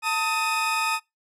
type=tone cluster; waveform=40% pulse; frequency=895 / 1262 / 2504 Hz; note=A5 / D#6 / D#7; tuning=+29 / +24 / +10 cents; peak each=-26 dBFS; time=0.02-1 s; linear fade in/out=50 ms; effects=noise-tail reverb RT60 0.2 s tail -22 dB re dry + low-pass 12000 Hz 12 dB/octave